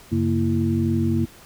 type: tone cluster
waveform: sine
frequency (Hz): 95.5 / 138.9 / 231.1 / 332.6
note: G2 / C#3 / A#3 / E4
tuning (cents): -45 / +4 / -15 / +16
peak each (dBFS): -23 / -26 / -22 / -25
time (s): 0.11-1.26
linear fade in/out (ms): 20
effects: pink hiss -47 dBFS RMS until 1.45 s